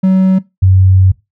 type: tone pair in turn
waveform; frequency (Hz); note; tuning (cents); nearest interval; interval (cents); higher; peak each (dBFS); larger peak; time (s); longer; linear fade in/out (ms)
triangle / sine; 188.5 / 94.25; F#3 / F#2; +32 / +32; octave; 1200; first; -4; neither; 0.03-0.39 / 0.62-1.12; second; 10
effects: noise-tail reverb RT60 0.2 s tail -19 dB re dry